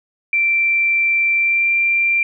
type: tone with pitch glide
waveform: sine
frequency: 2349 to 2367 Hz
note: D7 to D7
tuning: 0 to +13 cents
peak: -13 dBFS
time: 0.33-2.23 s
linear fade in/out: 2 ms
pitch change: +13 cents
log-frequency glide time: 1.36-1.72 s
effects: none